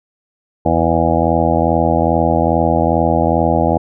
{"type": "harmonic tone", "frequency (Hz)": 82.41, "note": "E2", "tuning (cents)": 0, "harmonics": [1, 2, 3, 4, 6, 7, 8, 9, 10], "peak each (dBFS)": [-20, -20, -20, -20, -20, -20, -20, -20, -20], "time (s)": [0.65, 3.78], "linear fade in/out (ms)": 10, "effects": []}